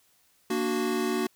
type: chord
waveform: square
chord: Bb augmented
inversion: none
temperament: equal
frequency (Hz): 233.1 / 293.7 / 370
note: Bb3 / D4 / F#4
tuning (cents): 0 / 0 / 0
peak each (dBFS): -31 / -33 / -29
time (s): 0.5-1.27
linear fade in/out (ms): 5
effects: white hiss -65 dBFS RMS until 1.35 s